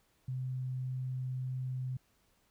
sine tone, 128.7 Hz, C3, 28 cents flat, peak -34 dBFS, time 0.28-1.97 s, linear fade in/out 5 ms, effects pink hiss -72 dBFS RMS until 2.5 s

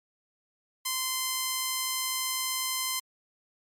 5% pulse tone, 1036 Hz, C6, 17 cents flat, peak -16 dBFS, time 0.85-3 s, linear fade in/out 10 ms, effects MP3 64 kbps

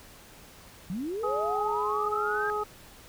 sine linear sweep, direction up, 164.81 to 1622 Hz, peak -30 dBFS, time 0.9-2.5 s, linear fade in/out 0 ms
harmonic tone, 420.3 Hz, G#4, 21 cents sharp, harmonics 1 / 2 / 3, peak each -31 / -34 / -31 dBFS, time 1.23-2.64 s, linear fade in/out 10 ms
effects pink hiss -51 dBFS RMS until 3.08 s

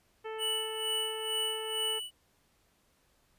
harmonic tone, 440 Hz, A4, in tune, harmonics 1 / 2 / 3 / 4 / 5 / 6 / 7, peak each -38 / -44 / -48 / -50 / -52 / -54 / -55 dBFS, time 0.24-2 s, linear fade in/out 20 ms
square tone with tremolo, 2960 Hz, F#7, in tune, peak -30 dBFS, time 0.38-2.11 s, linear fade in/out 50 ms, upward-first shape sine, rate 2.2 Hz, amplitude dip 70%
effects pink hiss -70 dBFS RMS until 3.38 s + resampled to 32000 Hz

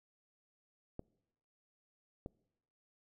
clicks, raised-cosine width 2 ms, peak -29 dBFS, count 2, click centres 0.994 / 2.261 s, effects noise-tail reverb RT60 0.9 s tail -25 dB re dry

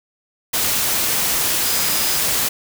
sine tone in noise, 4978 Hz, D#8, in tune, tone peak -28 dBFS, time 1.63-2.18 s, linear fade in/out 10 ms, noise white, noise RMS -19 dBFS, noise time 0.53-2.49 s, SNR -12 dB, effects none

